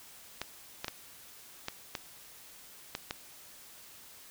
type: clicks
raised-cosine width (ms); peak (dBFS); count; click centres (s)
0.2; -17; 7; 0.416 / 0.845 / 0.882 / 1.684 / 1.952 / 2.951 / 3.109
effects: white hiss -53 dBFS RMS until 4.3 s